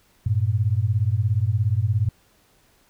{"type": "beating tone pair", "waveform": "sine", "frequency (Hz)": [97.6, 114.6], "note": ["G2", "A#2"], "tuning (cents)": [-7, -29], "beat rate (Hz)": 17, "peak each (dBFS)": -21, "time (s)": [0.26, 2.09], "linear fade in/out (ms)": 5, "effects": ["pink hiss -60 dBFS RMS until 2.89 s"]}